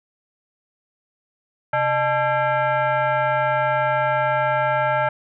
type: tone with frequency modulation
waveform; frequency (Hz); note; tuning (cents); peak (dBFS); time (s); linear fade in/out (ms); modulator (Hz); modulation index
sine; 132; C3; +16; -17; 1.73-5.09; 5; 741; 2
effects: none